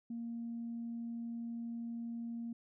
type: tone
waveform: sine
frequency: 233.1 Hz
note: A#3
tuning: in tune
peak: -38 dBFS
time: 0.1-2.53 s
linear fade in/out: 5 ms
effects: tanh soft clip ceiling -34 dBFS